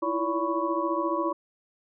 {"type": "tone cluster", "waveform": "sine", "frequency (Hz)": [325.5, 339.9, 570, 991, 1110], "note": ["E4", "F4", "C#5", "B5", "C#6"], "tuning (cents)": [-22, -47, 48, 6, 2], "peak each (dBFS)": -31, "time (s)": [0.02, 1.33], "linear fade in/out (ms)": 10, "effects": []}